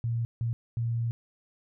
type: tone bursts at uneven times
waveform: sine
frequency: 116.54 Hz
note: A#2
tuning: in tune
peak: -26 dBFS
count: 3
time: 0.04-0.25 / 0.41-0.53 / 0.77-1.11 s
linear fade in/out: 0 ms
effects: none